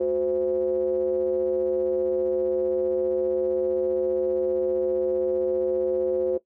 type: ring-modulated tone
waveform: triangle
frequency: 75.1 Hz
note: D2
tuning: 39 cents sharp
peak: -16 dBFS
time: 0-6.38 s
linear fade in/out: 10 ms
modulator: 443 Hz
effects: noise-tail reverb RT60 0.1 s tail -17 dB re dry